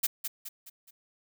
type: noise with echo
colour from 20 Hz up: blue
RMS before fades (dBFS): -26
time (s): 0.03-0.07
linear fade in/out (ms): 10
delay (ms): 210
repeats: 4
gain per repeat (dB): -7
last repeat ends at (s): 0.91
effects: none